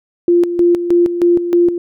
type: tone with tremolo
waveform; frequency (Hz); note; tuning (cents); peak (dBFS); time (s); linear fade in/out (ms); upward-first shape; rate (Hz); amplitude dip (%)
sine; 347.4; F4; -9; -7; 0.28-1.78; 2; square; 3.2; 65
effects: none